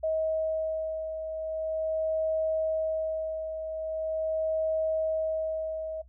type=beating tone pair; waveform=sine; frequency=635 / 635.42 Hz; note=D#5 / D#5; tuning=+35 / +36 cents; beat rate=0.42 Hz; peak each=-28 / -36 dBFS; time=0.03-6.02 s; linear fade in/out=10 ms; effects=noise-tail reverb RT60 0.1 s tail -17 dB re dry + added 62 Hz sine -51 dBFS peak until 6.08 s